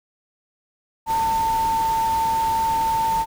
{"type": "tone in noise", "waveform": "sine", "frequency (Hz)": 898, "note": "A5", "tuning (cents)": 35, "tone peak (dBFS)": -18, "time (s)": [1.06, 3.26], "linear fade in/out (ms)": 50, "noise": "pink", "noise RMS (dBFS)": -33, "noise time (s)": [1.06, 3.26], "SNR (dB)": 12, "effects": []}